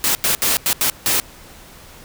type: noise bursts at uneven times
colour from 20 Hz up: white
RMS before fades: -17 dBFS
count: 6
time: 0.04-0.15 / 0.24-0.35 / 0.42-0.57 / 0.66-0.73 / 0.81-0.9 / 1.06-1.2 s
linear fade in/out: 0 ms
effects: pink hiss -42 dBFS RMS until 2.04 s